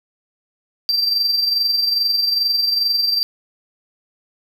triangle tone with amplitude modulation, 4699 Hz, D8, in tune, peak -12 dBFS, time 0.89-3.23 s, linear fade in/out 0 ms, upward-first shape sine, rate 22.4 Hz, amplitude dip 50%, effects none

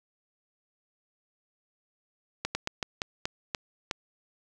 slowing click train, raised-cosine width 0.2 ms, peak -12 dBFS, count 8, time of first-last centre 2.45-3.912 s, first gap 100 ms, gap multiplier 1.24, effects none

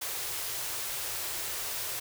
white band-stop noise, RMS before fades -35 dBFS, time 0.01-2 s, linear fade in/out 10 ms, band 150 to 320 Hz, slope 48 dB/octave, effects none

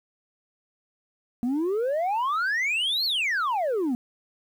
sine exponential two-way sweep, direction up then down, 232.2 to 4491 to 232.2 Hz, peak -20 dBFS, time 1.43-3.95 s, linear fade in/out 0 ms, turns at 3.05 s, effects tanh soft clip ceiling -22 dBFS + 9-bit

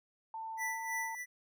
sine tone with pitch glide, 892 to 902.4 Hz, A5 to A5, +23 to +44 cents, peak -39 dBFS, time 0.34-1.15 s, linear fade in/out 2 ms, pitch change +21 cents, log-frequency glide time 0.67-0.76 s
square tone with tremolo, 1975.5 Hz, B6, in tune, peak -35 dBFS, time 0.57-1.26 s, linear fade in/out 50 ms, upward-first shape sine, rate 3.1 Hz, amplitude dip 65%
effects none

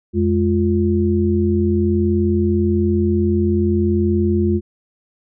sine tone cluster, 88.3 / 208.9 / 349.8 Hz, F2 / G#3 / F4, +20 / +10 / +3 cents, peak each -18 dBFS, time 0.13-4.61 s, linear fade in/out 50 ms, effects none

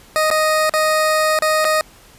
20% pulse tone with dropouts, 622.3 Hz, D#5, in tune, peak -9 dBFS, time 0.16-1.81 s, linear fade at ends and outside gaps 0 ms, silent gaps 0.303-0.312 / 0.695-0.738 / 1.389-1.422 / 1.645-1.651 s, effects pink hiss -46 dBFS RMS until 2.18 s + resampled to 32000 Hz

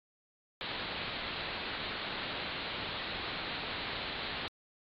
white low-pass noise, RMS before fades -39 dBFS, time 0.61-4.48 s, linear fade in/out 0 ms, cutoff 4300 Hz, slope 96 dB/octave, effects AAC 48 kbps

